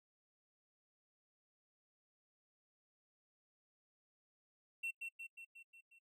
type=tone with echo; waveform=triangle; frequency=2711 Hz; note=E7; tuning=48 cents sharp; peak=-37 dBFS; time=4.83-4.91 s; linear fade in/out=10 ms; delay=180 ms; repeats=6; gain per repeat=-4 dB; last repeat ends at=5.99 s; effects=noise-tail reverb RT60 0.1 s tail -24 dB re dry